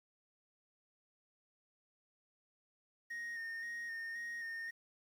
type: tone with vibrato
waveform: triangle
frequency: 1851 Hz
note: A#6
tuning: 13 cents flat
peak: -39 dBFS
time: 3.1-4.71 s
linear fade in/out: 10 ms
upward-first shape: square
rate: 1.9 Hz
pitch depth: 19 cents each way
effects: 11-bit